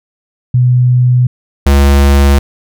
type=tone pair in turn; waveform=sine / square; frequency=124.6 / 69.93 Hz; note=B2 / C#2; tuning=+16 / +16 cents; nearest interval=minor seventh; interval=1000 cents; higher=first; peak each=-5 dBFS; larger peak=neither; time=0.54-1.27 / 1.66-2.39 s; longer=neither; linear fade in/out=5 ms; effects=none